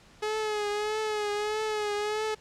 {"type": "tone with vibrato", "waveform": "sawtooth", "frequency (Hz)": 423.3, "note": "G#4", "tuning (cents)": 33, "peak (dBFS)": -24, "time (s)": [0.22, 2.35], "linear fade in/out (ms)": 10, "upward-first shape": "triangle", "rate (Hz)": 1.6, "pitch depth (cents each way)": 53, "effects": ["pink hiss -56 dBFS RMS until 2.4 s", "low-pass 7000 Hz 12 dB/octave"]}